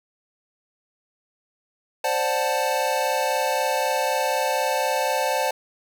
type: chord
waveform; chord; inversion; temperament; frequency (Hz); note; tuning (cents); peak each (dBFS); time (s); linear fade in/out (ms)
square; D dominant seventh; third; equal; 523.3 / 587.3 / 740 / 880; C5 / D5 / F#5 / A5; 0 / 0 / 0 / 0; -27 / -28 / -29 / -26; 2.04-5.51; 5
effects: none